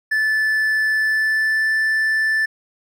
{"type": "tone with pitch glide", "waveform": "triangle", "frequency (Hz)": [1747, 1760.2], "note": ["A6", "A6"], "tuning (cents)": [-13, 0], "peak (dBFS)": -14, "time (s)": [0.11, 2.46], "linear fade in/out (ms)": 10, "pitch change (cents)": 13, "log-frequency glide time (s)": [0.92, 1.72], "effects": []}